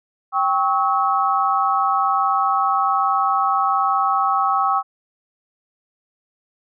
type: chord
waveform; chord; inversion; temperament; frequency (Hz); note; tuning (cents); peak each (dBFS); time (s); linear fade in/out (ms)
sine; C# diminished; second; equal with one note detuned; 784 / 1108.7 / 1289.9; G5 / C#6 / E6; 0 / 0 / -38; -20; 0.32-4.83; 50
effects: none